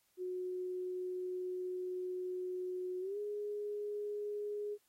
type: tone with pitch glide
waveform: sine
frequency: 365.4 to 414.9 Hz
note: F#4 to G#4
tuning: -22 to -2 cents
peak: -37 dBFS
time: 0.17-4.78 s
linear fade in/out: 50 ms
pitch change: +220 cents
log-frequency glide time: 3-3.18 s
effects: white hiss -75 dBFS RMS until 4.88 s + AAC 48 kbps